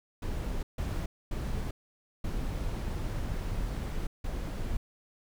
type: noise bursts at uneven times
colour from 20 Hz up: brown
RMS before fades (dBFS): -33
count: 5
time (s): 0.22-0.63 / 0.78-1.06 / 1.31-1.71 / 2.24-4.07 / 4.24-4.77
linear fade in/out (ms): 5
effects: none